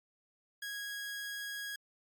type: tone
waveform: sawtooth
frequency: 1651 Hz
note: G#6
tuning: 11 cents flat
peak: -35 dBFS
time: 0.62-1.76 s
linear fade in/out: 5 ms
effects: MP3 96 kbps